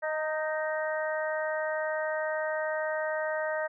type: harmonic tone with a mistuned harmonic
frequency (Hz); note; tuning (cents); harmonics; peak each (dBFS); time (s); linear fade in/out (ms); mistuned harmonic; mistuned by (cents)
311.1; D#4; 0; 2 / 3 / 4 / 5 / 6; -30 / -38 / -41 / -37 / -37; 0.02-3.68; 20; 3; -20
effects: none